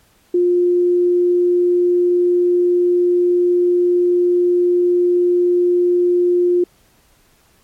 sine tone, 353.8 Hz, F4, 23 cents sharp, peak -11 dBFS, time 0.34-6.64 s, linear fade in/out 5 ms, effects pink hiss -55 dBFS RMS until 7.63 s + MP3 64 kbps

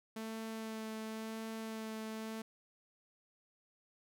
sawtooth tone with vibrato, 221.1 Hz, A3, 9 cents sharp, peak -37 dBFS, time 0.16-2.42 s, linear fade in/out 5 ms, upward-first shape sine, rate 0.94 Hz, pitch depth 13 cents each way, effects none

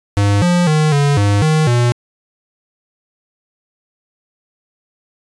square tone with pitch steps, 101.3 / 176.1 / 154.2 / 142.9 / 101.7 / 155.9 / 120.7 Hz, G#2 / F3 / D#3 / D3 / G#2 / D#3 / B2, -43 / +15 / -15 / -47 / -36 / +4 / -39 cents, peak -11 dBFS, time 0.17-1.92 s, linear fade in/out 0 ms, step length 250 ms, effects resampled to 22050 Hz

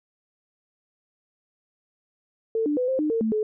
sine tone with pitch steps, 448.1 / 295.5 / 501 / 525 / 304.2 / 454.9 / 220.8 / 428.6 Hz, A4 / D4 / B4 / C5 / D#4 / A#4 / A3 / A4, +32 / +11 / +25 / +6 / -39 / -42 / +6 / -45 cents, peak -21 dBFS, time 2.55-3.43 s, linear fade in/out 2 ms, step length 110 ms, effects none

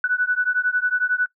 sine beating tone pair, 1480 / 1491 Hz, F#6 / F#6, 0 / +13 cents, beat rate 11 Hz, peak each -21 dBFS, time 0.04-1.26 s, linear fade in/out 2 ms, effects noise-tail reverb RT60 0.1 s tail -21 dB re dry

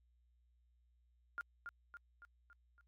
sine tone with echo, 1407 Hz, F6, 12 cents sharp, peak -39 dBFS, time 1.38-1.41 s, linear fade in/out 0 ms, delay 280 ms, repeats 5, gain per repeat -5 dB, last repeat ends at 2.81 s, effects added 60 Hz sine -70 dBFS peak until 2.87 s + AAC 48 kbps

